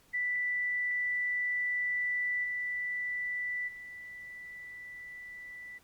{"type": "tone with level steps", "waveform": "sine", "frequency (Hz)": 1975.5, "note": "B6", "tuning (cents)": 0, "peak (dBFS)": [-29, -32, -43], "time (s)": [0.13, 5.79], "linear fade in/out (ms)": 20, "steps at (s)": [2.43, 3.67], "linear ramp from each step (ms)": 20, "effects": ["pink hiss -64 dBFS RMS until 5.83 s", "Opus 48 kbps"]}